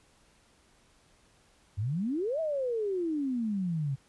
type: exponential two-way sweep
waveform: sine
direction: up then down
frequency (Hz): 92.5 to 659.3 to 131.5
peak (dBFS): -28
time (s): 1.77-3.96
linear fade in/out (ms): 20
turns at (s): 2.4
effects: pink hiss -64 dBFS RMS until 4.08 s + resampled to 24000 Hz